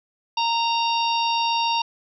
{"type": "harmonic tone", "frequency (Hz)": 927, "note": "A#5", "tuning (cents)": -10, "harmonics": [1, 3, 4, 5, 6], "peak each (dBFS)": [-21, -27, -29, -32, -33], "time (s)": [0.37, 1.82], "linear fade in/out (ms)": 5, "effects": []}